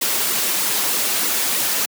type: noise with flanger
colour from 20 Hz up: white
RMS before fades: -20 dBFS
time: 0.01-1.86 s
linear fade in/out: 10 ms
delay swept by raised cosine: 1.2 to 7 ms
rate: 3.2 Hz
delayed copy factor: -0.8
effects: high-pass 200 Hz 12 dB/octave